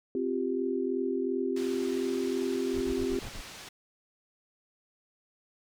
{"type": "chord", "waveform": "sine", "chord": "C suspended fourth", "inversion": "none", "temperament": "equal", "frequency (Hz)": [261.6, 349.2, 392], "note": ["C4", "F4", "G4"], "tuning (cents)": [0, 0, 0], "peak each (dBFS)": [-32, -33, -31], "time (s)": [0.15, 3.19], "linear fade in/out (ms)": 2}
{"type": "low-pass noise", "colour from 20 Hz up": "white", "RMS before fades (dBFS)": -46, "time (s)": [1.56, 3.69], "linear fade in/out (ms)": 5, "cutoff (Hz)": 5300, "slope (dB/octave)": 12}
{"type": "noise bursts", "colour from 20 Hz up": "brown", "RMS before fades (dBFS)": -39, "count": 6, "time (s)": [2.73, 3.416], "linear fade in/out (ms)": 20, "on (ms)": 86, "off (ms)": 34}
{"effects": []}